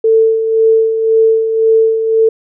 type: tone with tremolo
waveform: sine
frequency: 446.1 Hz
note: A4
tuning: 24 cents sharp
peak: -5 dBFS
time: 0.04-2.29 s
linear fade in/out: 5 ms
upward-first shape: sine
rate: 1.9 Hz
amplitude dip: 55%
effects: none